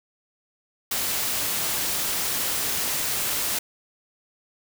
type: noise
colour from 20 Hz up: white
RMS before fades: -26 dBFS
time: 0.91-3.59 s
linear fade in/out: 5 ms
effects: none